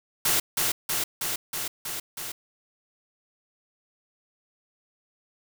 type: noise with echo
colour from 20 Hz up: white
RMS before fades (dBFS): -23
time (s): 0.25-0.4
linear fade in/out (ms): 5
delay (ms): 320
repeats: 6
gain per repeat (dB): -2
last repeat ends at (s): 2.32
effects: none